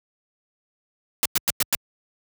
white noise bursts, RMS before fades -20 dBFS, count 5, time 1.23-1.75 s, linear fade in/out 0 ms, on 24 ms, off 100 ms, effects high-pass 60 Hz 12 dB/octave

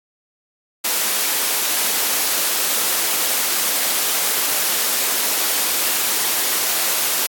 white high-pass noise, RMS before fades -19 dBFS, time 0.84-7.27 s, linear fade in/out 10 ms, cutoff 290 Hz, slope 12 dB/octave, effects AAC 64 kbps

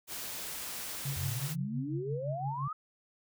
white noise, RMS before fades -40 dBFS, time 0.07-1.56 s, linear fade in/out 50 ms
sine tone with tremolo, 138.59 Hz, C#3, in tune, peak -31 dBFS, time 1.05-2.68 s, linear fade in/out 5 ms, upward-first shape triangle, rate 5.8 Hz, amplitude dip 85%
sine exponential sweep, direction up, 84 to 1298 Hz, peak -35 dBFS, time 1.16-2.73 s, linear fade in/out 5 ms
effects none

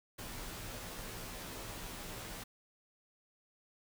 pink noise with comb filter, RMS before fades -45 dBFS, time 0.18-2.44 s, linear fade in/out 10 ms, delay 14 ms, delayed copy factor -0.75, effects none

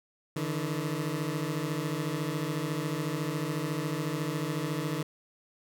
20% pulse beating tone pair, 146.8 / 160.8 Hz, D3 / E3, 0 / -43 cents, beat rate 14 Hz, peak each -28 dBFS, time 0.36-5.03 s, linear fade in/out 5 ms, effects none

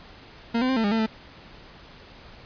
40% pulse tone with pitch steps, 231.9 / 256.1 / 262.9 / 224.3 / 203.1 / 224.6 / 219.9 Hz, A#3 / C4 / C4 / A3 / G#3 / A3 / A3, -9 / -37 / +8 / +34 / -38 / +36 / -1 cents, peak -20 dBFS, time 0.54-1.065 s, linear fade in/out 10 ms, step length 75 ms, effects pink hiss -47 dBFS RMS until 2.45 s + resampled to 11025 Hz

